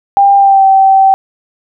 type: tone with pitch glide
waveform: sine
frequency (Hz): 797 to 773.4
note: G5 to G5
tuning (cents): +28 to -24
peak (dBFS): -3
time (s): 0.17-1.14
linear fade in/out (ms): 0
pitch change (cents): -52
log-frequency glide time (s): 0.36-0.65
effects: none